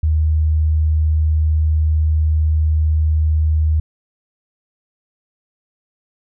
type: tone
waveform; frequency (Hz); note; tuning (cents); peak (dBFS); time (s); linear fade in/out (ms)
sine; 77.78; D#2; 0; -12; 0.03-3.8; 5
effects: none